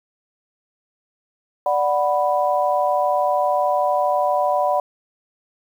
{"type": "chord", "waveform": "sine", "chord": "B minor", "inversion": "first", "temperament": "equal", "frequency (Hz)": [587.3, 740, 987.8], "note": ["D5", "F#5", "B5"], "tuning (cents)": [0, 0, 0], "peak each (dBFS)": [-20, -20, -22], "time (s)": [1.66, 4.8], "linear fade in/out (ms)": 2, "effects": ["8-bit"]}